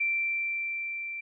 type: tone with level ramp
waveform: sine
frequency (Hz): 2349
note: D7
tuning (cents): 0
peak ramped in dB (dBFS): -24 to -34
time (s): 0-1.21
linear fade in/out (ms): 10
effects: none